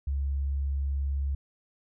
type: tone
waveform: sine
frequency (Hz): 69.3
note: C#2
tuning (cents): 0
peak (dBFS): -26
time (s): 0.07-1.35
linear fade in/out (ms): 5
effects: none